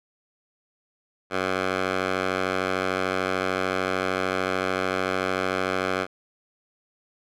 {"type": "tone with band-pass filter", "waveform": "10% pulse", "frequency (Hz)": 93.4, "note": "F#2", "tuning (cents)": 17, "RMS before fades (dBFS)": -26, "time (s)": [1.3, 6.07], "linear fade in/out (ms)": 50, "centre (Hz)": 1300, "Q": 0.74, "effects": []}